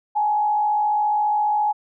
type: tone with frequency modulation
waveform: sine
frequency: 841 Hz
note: G#5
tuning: 22 cents sharp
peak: -17 dBFS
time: 0.15-1.73 s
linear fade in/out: 20 ms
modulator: 54.6 Hz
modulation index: 0.44
effects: none